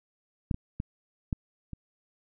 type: clicks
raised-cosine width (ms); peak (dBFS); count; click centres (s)
5; -13 / -22 / -19 / -16 / -26; 5; 0.512 / 0.544 / 0.801 / 1.328 / 1.733
effects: none